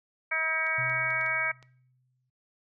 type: harmonic tone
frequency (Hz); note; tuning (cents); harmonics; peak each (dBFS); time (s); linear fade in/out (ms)
320; D#4; +49; 2 / 3 / 4 / 5 / 6 / 7; -39 / -40 / -36 / -32 / -35 / -28; 0.31-1.52; 10
type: clicks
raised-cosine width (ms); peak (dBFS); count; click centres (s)
0.2; -34; 6; 0.667 / 0.898 / 1.105 / 1.212 / 1.263 / 1.627
type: tone with exponential decay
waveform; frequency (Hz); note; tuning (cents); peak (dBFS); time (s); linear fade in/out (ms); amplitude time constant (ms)
sine; 127.1; C3; -50; -35; 0.78-2.3; 5; 330
effects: noise-tail reverb RT60 0.5 s tail -21 dB re dry